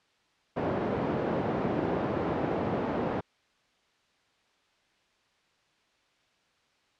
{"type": "band-pass noise", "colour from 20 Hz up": "white", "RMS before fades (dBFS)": -30, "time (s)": [0.56, 3.21], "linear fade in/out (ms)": 10, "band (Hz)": [120, 550], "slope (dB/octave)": 12, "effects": ["white hiss -68 dBFS RMS until 6.99 s", "low-pass 4000 Hz 12 dB/octave"]}